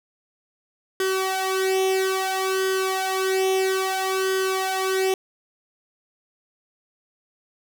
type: tone with flanger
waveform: sawtooth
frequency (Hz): 380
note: F#4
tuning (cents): +46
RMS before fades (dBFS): -23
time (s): 1-5.14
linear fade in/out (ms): 2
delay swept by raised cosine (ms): 0.61 to 2.31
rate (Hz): 0.6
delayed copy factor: +0.75
effects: none